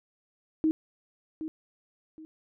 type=tone with echo; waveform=sine; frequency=315.1 Hz; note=D#4; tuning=22 cents sharp; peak=-21 dBFS; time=0.64-0.71 s; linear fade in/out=0 ms; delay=770 ms; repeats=2; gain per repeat=-11 dB; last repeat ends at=2.25 s; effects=none